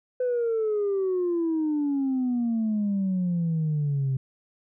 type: exponential sweep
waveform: sine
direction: down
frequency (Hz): 507 to 130.81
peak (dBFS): -21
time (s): 0.2-4.17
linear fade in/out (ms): 5
effects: tanh soft clip ceiling -20 dBFS